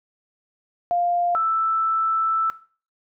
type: tone pair in turn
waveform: sine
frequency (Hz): 700 / 1321.4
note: F5 / E6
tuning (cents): +4 / +4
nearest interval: major seventh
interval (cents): 1100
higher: second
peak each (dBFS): -18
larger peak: neither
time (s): 0.91-1.35 / 1.35-2.5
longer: second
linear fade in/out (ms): 0
effects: noise-tail reverb RT60 0.4 s tail -17 dB re dry